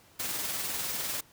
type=noise with tremolo; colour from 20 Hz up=white; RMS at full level=-32 dBFS; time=0.19-1.21 s; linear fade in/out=10 ms; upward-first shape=sine; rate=20 Hz; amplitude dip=35%; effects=pink hiss -59 dBFS RMS until 1.32 s + high-pass 60 Hz 12 dB/octave